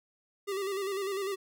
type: tone with vibrato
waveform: square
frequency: 392 Hz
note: G4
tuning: in tune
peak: -32 dBFS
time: 0.47-1.36 s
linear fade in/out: 20 ms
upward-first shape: square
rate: 10 Hz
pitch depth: 48 cents each way
effects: none